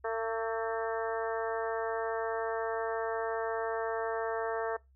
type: harmonic tone with a mistuned harmonic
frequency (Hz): 225.6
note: A3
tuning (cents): +44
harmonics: 2 / 3 / 4 / 5 / 6 / 7 / 8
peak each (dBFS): -33 / -37 / -39 / -41 / -43 / -44 / -45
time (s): 0.04-4.77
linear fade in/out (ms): 10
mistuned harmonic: 6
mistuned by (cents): -40
effects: noise-tail reverb RT60 0.2 s tail -21 dB re dry + added 66 Hz sine -60 dBFS peak until 4.95 s